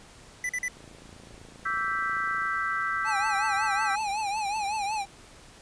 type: tone bursts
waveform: square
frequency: 1992 Hz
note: B6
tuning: 14 cents sharp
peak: -28 dBFS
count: 3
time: 0.44-0.682 s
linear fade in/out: 2 ms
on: 52 ms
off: 43 ms
type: click train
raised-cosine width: 2 ms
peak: -36 dBFS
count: 48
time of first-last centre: 0.77-2.455 s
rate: 27.9 Hz
type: chord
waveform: sine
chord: E minor seventh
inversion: third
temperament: equal with one note detuned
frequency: 1151.1 / 1318.5 / 1568 / 1975.5 Hz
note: D6 / E6 / G6 / B6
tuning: -35 / 0 / 0 / 0 cents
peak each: -35 / -30 / -30 / -34 dBFS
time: 1.65-3.96 s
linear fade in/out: 10 ms
type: tone with vibrato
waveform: square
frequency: 833 Hz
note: G#5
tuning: 5 cents sharp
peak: -28 dBFS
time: 3.04-5.06 s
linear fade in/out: 50 ms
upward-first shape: triangle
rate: 5.4 Hz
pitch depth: 120 cents each way
effects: pink hiss -51 dBFS RMS until 5.61 s + resampled to 22050 Hz